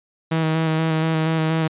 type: tone with vibrato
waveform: sawtooth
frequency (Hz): 160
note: D#3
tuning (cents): +49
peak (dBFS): -14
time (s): 0.31-1.68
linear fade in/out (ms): 10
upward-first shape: square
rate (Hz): 4.2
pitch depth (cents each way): 18
effects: resampled to 8000 Hz